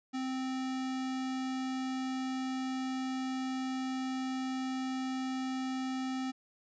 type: tone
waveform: square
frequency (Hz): 260.7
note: C4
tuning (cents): -6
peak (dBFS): -34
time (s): 0.13-6.32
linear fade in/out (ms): 20
effects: resampled to 16000 Hz